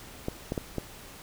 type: clicks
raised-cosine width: 2 ms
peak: -16 dBFS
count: 4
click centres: 0.284 / 0.521 / 0.578 / 0.783 s
effects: pink hiss -47 dBFS RMS until 1.22 s